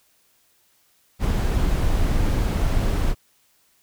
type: noise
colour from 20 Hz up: brown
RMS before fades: -20 dBFS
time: 1.19-3.15 s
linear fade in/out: 50 ms
effects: white hiss -62 dBFS RMS until 3.82 s